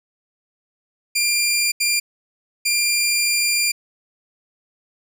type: tone bursts at uneven times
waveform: 15% pulse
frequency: 2391 Hz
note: D7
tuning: 30 cents sharp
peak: -10 dBFS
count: 3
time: 1.15-1.72 / 1.8-2 / 2.65-3.72 s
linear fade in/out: 10 ms
effects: none